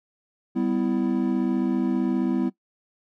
triangle chord, E minor, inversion first, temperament equal with one note detuned, 196 / 251.1 / 329.6 Hz, G3 / B3 / E4, 0 / +29 / 0 cents, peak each -25 / -22 / -24 dBFS, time 0.55-2.5 s, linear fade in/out 20 ms, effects noise-tail reverb RT60 0.1 s tail -18 dB re dry

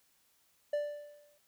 triangle tone with exponential decay, 587.3 Hz, D5, in tune, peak -26 dBFS, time 0.73-1.38 s, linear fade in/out 5 ms, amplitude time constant 140 ms, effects white hiss -71 dBFS RMS until 1.47 s

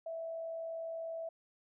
sine tone with frequency modulation, 657 Hz, E5, 6 cents flat, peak -38 dBFS, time 0.06-1.29 s, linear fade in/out 5 ms, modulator 51.6 Hz, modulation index 0.22, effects none

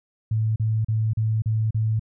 sine tone bursts, 110 Hz, A2, in tune, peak -19 dBFS, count 6, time 0.31-1.995 s, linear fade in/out 5 ms, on 250 ms, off 37 ms, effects none

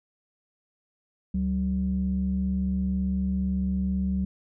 sine tone pair together, 71.6 / 189.5 Hz, D2 / F#3, -43 / +42 cents, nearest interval octave + perfect fourth, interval 1685 cents, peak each -28 / -24 dBFS, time 1.34-4.25 s, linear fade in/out 5 ms, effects tanh soft clip ceiling -17 dBFS

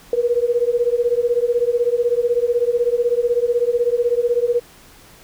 sine beating tone pair, 471.7 / 487.7 Hz, A#4 / B4, +20 / -22 cents, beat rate 16 Hz, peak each -18 dBFS, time 0.13-4.6 s, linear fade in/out 2 ms, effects pink hiss -46 dBFS RMS until 5.23 s

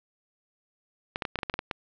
clicks, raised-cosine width 0.3 ms, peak -13 dBFS, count 10, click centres 1.159 / 1.222 / 1.252 / 1.357 / 1.389 / 1.432 / 1.498 / 1.54 / 1.591 / 1.712 s, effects low-pass 4000 Hz 12 dB/octave

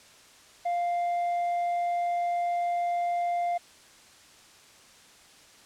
triangle tone with tanh clipping, 698.5 Hz, F5, in tune, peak -26 dBFS, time 0.65-3.58 s, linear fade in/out 10 ms, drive 8 dB, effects white hiss -54 dBFS RMS until 5.65 s + low-pass 8000 Hz 12 dB/octave

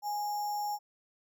sine tone with sample-and-hold, 830.6 Hz, G#5, in tune, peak -31 dBFS, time 0.02-0.79 s, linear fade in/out 50 ms, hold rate 6300 Hz, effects none

